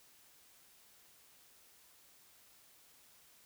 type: silence
effects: white hiss -64 dBFS RMS until 3.45 s